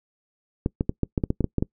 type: clicks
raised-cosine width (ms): 3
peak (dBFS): -9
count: 11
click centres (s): 0.661 / 0.809 / 0.894 / 1.033 / 1.178 / 1.238 / 1.304 / 1.407 / 1.443 / 1.583 / 1.625
effects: noise-tail reverb RT60 0.1 s tail -24 dB re dry